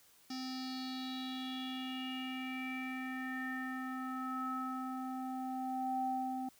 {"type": "tone with low-pass filter sweep", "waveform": "square", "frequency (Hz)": 259, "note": "C4", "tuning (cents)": -17, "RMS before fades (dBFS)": -40, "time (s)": [0.3, 6.49], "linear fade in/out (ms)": 5, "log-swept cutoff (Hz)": [5200, 670], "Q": 6.8, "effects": ["white hiss -65 dBFS RMS until 6.59 s"]}